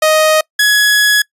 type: tone pair in turn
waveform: sawtooth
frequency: 624 / 1682.3 Hz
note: D#5 / G#6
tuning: +5 / +22 cents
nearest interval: octave + perfect fourth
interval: 1717 cents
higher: second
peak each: -4 dBFS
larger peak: neither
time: 0.02-0.41 / 0.59-1.22 s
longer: second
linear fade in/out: 5 ms
effects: noise-tail reverb RT60 0.1 s tail -25 dB re dry + resampled to 32000 Hz